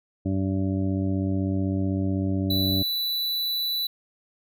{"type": "harmonic tone", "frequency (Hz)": 95.9, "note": "G2", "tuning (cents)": -37, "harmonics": [1, 2, 3, 4, 6, 7], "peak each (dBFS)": [-26, -28, -27, -38, -38, -43], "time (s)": [0.25, 2.83], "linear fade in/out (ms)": 10}
{"type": "tone", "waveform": "square", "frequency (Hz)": 3966, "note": "B7", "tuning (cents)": 7, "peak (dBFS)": -25, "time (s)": [2.5, 3.87], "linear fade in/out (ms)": 5}
{"effects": []}